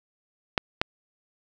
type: clicks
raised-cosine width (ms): 0.3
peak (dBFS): -5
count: 2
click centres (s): 0.578 / 0.815
effects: none